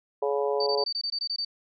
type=harmonic tone; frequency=141 Hz; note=C#3; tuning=30 cents sharp; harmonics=3 / 4 / 5 / 6 / 7; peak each=-26 / -29 / -34 / -36 / -35 dBFS; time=0.22-0.84 s; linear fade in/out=5 ms
type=tone bursts; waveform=sine; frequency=4600 Hz; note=D8; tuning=37 cents flat; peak=-27 dBFS; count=10; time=0.6-1.449 s; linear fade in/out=5 ms; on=66 ms; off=21 ms
effects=none